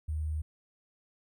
sine tone with sample-and-hold, 77.2 Hz, D#2, 13 cents flat, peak -30 dBFS, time 0.08-0.42 s, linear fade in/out 10 ms, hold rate 8820 Hz, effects none

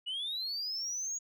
sine linear sweep, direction up, 2876 to 6750 Hz, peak -32 dBFS, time 0.06-1.19 s, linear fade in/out 20 ms, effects tanh soft clip ceiling -32 dBFS

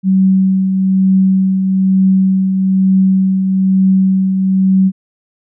sine tone with tremolo, 190 Hz, F#3, 46 cents sharp, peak -6 dBFS, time 0.03-4.92 s, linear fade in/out 50 ms, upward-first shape triangle, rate 1.1 Hz, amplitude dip 45%, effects none

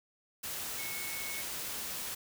sine tone in noise, 2201 Hz, C#7, 13 cents flat, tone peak -42 dBFS, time 0.78-1.42 s, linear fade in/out 10 ms, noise white, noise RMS -39 dBFS, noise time 0.43-2.15 s, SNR -6 dB, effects none

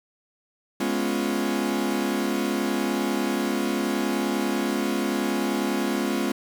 40% pulse chord, C# dominant seventh, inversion second, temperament equal, 207.7 / 246.9 / 277.2 / 349.2 Hz, G#3 / B3 / C#4 / E#4, 0 / 0 / 0 / 0 cents, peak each -28 dBFS, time 0.8-6.32 s, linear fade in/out 5 ms, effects 8-bit

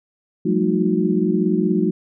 sine tone cluster, 178.3 / 194.9 / 219.5 / 313.4 / 364.8 Hz, F3 / G3 / A3 / D#4 / F#4, +36 / -10 / -4 / +13 / -24 cents, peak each -22 dBFS, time 0.45-1.91 s, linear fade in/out 10 ms, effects none

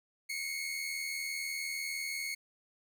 sawtooth tone pair together, 2137 / 2217 Hz, C7 / C#7, +36 / 0 cents, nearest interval minor second, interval 64 cents, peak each -36 / -34 dBFS, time 0.29-2.35 s, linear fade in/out 10 ms, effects none

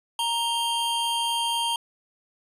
square tone pair together, 932.3 / 3172 Hz, A#5 / G7, 0 / +20 cents, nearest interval octave + major sixth, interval 2120 cents, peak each -27 dBFS, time 0.19-1.76 s, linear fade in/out 2 ms, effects resampled to 32000 Hz + 10-bit

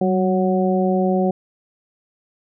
harmonic tone with a mistuned harmonic, 185 Hz, F#3, in tune, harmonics 1 / 2 / 3 / 4, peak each -18 / -21 / -23 / -24 dBFS, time 0.01-1.31 s, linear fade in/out 5 ms, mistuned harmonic 1, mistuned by +43 cents, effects none

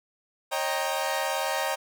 sawtooth chord, Eb dominant seventh, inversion third, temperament equal with one note detuned, 544.2 / 622.3 / 784 / 932.3 Hz, Db5 / Eb5 / G5 / Bb5, -32 / 0 / 0 / 0 cents, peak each -28 dBFS, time 0.51-1.76 s, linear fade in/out 20 ms, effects none

